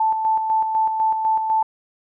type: tone with tremolo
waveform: sine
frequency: 880 Hz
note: A5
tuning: in tune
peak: -15 dBFS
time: 0-1.63 s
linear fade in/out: 5 ms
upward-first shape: square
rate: 4 Hz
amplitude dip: 45%
effects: none